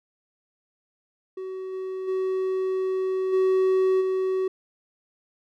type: tone with level steps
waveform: triangle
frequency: 376.8 Hz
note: F#4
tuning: 32 cents sharp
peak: -29 / -27 / -21 / -16 / -20 dBFS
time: 1.37-4.48 s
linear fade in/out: 5 ms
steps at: 1.72 / 2.07 / 3.32 / 4 s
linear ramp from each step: 20 ms
effects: none